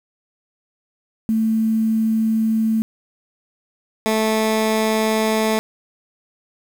sine / 15% pulse tone pair in turn, 221.7 / 219 Hz, A3 / A3, +13 / -8 cents, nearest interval unison, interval 21 cents, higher first, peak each -15 / -10 dBFS, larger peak second, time 1.29-2.82 / 4.06-5.59 s, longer neither, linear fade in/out 0 ms, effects 7-bit

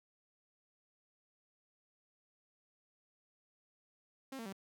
sawtooth tone with pitch steps, 267.7 / 227.7 / 193.72 Hz, C4 / A#3 / G3, +40 / -40 / -20 cents, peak -39 dBFS, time 4.32-4.527 s, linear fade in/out 5 ms, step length 69 ms, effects none

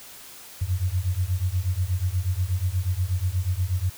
sine beating tone pair, 87.31 / 95.61 Hz, F2 / G2, 0 / -43 cents, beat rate 8.3 Hz, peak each -25 dBFS, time 0.61-3.9 s, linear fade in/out 10 ms, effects white hiss -44 dBFS RMS until 3.97 s

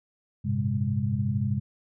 sine tone cluster, 99.4 / 112.4 / 130.8 / 203.6 Hz, G2 / A2 / C3 / G#3, +25 / +37 / 0 / -34 cents, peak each -29 / -31 / -28 / -30 dBFS, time 0.44-1.6 s, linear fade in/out 20 ms, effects none

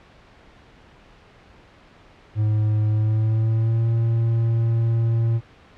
triangle tone with pitch glide, 107.1 to 114.79 Hz, A2 to A#2, -46 to -26 cents, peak -15 dBFS, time 2.35-5.41 s, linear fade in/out 50 ms, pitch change +120 cents, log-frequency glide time 2.9-3.88 s, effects pink hiss -50 dBFS RMS until 5.77 s + low-pass 3000 Hz 12 dB/octave

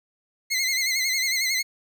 20% pulse tone with vibrato, 2093 Hz, C7, in tune, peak -17 dBFS, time 0.5-1.63 s, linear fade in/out 20 ms, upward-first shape sine, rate 11 Hz, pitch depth 71 cents each way, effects none

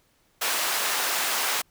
pink high-pass noise, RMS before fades -26 dBFS, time 0.41-1.62 s, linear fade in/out 10 ms, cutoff 800 Hz, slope 12 dB/octave, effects pink hiss -65 dBFS RMS until 1.7 s

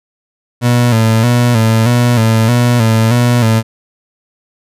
30% pulse tone with vibrato, 116.54 Hz, A#2, in tune, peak -5 dBFS, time 0.61-3.63 s, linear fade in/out 50 ms, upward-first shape square, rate 1.6 Hz, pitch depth 69 cents each way, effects resampled to 32000 Hz

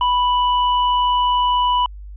sine tone with hard clipping, 987.8 Hz, B5, in tune, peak -16 dBFS, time 0.01-1.86 s, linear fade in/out 2 ms, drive 13 dB, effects added 50 Hz sine -32 dBFS peak until 2.16 s + resampled to 8000 Hz

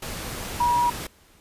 sine tone in noise, 962 Hz, B5, 46 cents flat, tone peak -18 dBFS, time 0.6-0.9 s, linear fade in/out 5 ms, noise pink, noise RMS -33 dBFS, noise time 0.02-1.07 s, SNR +12 dB, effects pink hiss -56 dBFS RMS until 1.4 s + resampled to 32000 Hz

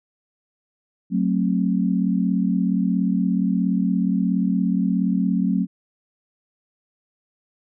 sine chord, F# diminished, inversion none, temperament just, 185 / 222 / 266.4 Hz, F#3 / A3 / C4, 0 / +16 / +31 cents, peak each -20 / -23 / -24 dBFS, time 1.1-5.67 s, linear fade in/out 50 ms, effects none

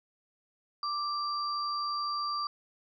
sine tone pair together, 1174.7 / 4706 Hz, D6 / D8, 0 / +3 cents, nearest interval 2 octaves, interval 2403 cents, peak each -31 / -37 dBFS, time 0.83-2.47 s, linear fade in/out 2 ms, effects none

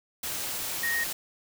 sine tone in noise, 1864.7 Hz, A#6, in tune, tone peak -26 dBFS, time 0.83-1.04 s, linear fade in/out 5 ms, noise white, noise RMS -33 dBFS, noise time 0.23-1.13 s, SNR +4 dB, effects none

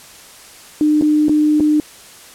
sine tone with dropouts, 302.3 Hz, D#4, 50 cents flat, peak -10 dBFS, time 0.81-1.8 s, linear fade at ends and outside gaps 1 ms, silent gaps 1.012-1.022 / 1.284-1.294 / 1.599-1.605 s, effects white hiss -40 dBFS RMS until 2.34 s + low-pass 11000 Hz 12 dB/octave

